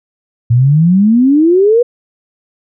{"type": "exponential sweep", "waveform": "sine", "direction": "up", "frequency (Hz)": [114.2, 494.5], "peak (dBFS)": -5, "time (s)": [0.5, 1.83], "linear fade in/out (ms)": 10, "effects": []}